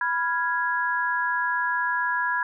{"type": "chord", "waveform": "sine", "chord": "F diminished", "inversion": "second", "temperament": "equal", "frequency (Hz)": [987.8, 1396.9, 1661.2], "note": ["Cb6", "F6", "Ab6"], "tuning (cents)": [0, 0, 0], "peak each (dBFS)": [-26, -31, -25], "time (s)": [0.01, 2.43], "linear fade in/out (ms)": 2, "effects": []}